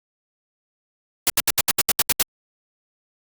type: noise bursts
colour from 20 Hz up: white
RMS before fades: -17 dBFS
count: 10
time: 1.27-2.225 s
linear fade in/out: 0 ms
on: 28 ms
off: 75 ms
effects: Opus 48 kbps